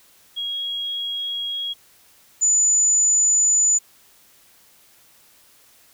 sine tone pair in turn, 3299 / 6990 Hz, G#7 / A8, -12 / -12 cents, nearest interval octave + minor second, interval 1300 cents, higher second, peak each -24 / -14 dBFS, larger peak second, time 0.36-1.74 / 2.41-3.79 s, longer neither, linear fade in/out 20 ms, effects white hiss -54 dBFS RMS until 5.93 s

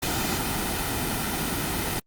pink noise with comb filter, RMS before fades -27 dBFS, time 0.02-2 s, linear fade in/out 10 ms, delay 1.8 ms, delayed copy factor -0.5, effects Opus 48 kbps

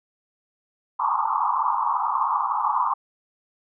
white band-pass noise, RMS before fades -23 dBFS, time 0.99-2.94 s, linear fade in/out 10 ms, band 830 to 1200 Hz, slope 96 dB/octave, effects none

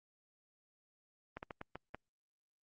slowing click train, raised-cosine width 0.5 ms, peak -28 dBFS, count 6, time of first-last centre 1.37-1.946 s, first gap 59 ms, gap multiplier 1.34, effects Opus 32 kbps

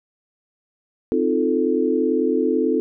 sine chord, F dominant seventh, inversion second, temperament equal with one note detuned, 260 / 311.1 / 349.2 / 440 Hz, C4 / Eb4 / F4 / A4, -11 / 0 / 0 / 0 cents, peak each -22 / -23 / -23 / -21 dBFS, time 1.12-2.8 s, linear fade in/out 0 ms, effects none

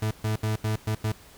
40% pulse tone bursts at uneven times, 108.3 Hz, A2, 27 cents flat, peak -23 dBFS, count 6, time 0.02-0.11 / 0.24-0.36 / 0.43-0.56 / 0.64-0.76 / 0.87-0.95 / 1.04-1.12 s, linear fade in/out 5 ms, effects pink hiss -51 dBFS RMS until 1.37 s

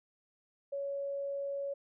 sine tone, 559 Hz, C#5, 14 cents sharp, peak -34 dBFS, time 0.72-1.74 s, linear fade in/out 10 ms, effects none

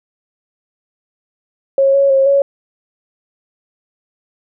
sine tone with pitch steps, 545 / 554 / 539 / 557 Hz, C#5 / C#5 / C#5 / C#5, -29 / -1 / -49 / +8 cents, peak -8 dBFS, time 1.78-2.42 s, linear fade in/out 2 ms, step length 160 ms, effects none

